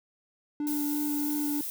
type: tone with vibrato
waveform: triangle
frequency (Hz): 293.7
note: D4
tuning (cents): 0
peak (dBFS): -26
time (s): 0.6-1.61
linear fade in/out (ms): 2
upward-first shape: sine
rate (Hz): 3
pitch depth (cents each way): 15
type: noise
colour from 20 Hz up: violet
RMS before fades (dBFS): -35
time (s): 0.67-1.7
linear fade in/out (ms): 0
effects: none